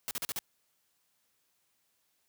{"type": "noise bursts", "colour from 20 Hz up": "white", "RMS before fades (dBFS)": -35, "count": 5, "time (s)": [0.08, 0.39], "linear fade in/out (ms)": 0, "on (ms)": 30, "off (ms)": 40, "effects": ["white hiss -75 dBFS RMS until 2.28 s", "high-pass 60 Hz 12 dB/octave"]}